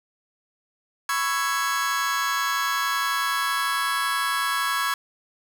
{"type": "chord", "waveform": "40% pulse", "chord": "C# minor seventh", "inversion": "third", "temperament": "just", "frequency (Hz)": [997.9, 1108.7, 1330.5, 1663.1], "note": ["B5", "C#6", "E6", "G#6"], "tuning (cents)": [18, 0, 16, 2], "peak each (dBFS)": [-31, -26, -29, -26], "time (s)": [1.09, 4.94], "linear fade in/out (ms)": 2, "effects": []}